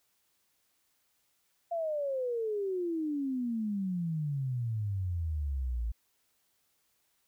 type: exponential sweep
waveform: sine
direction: down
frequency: 692 to 54.5 Hz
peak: -30 dBFS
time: 1.71-5.92 s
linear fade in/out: 10 ms
effects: white hiss -74 dBFS RMS until 7.27 s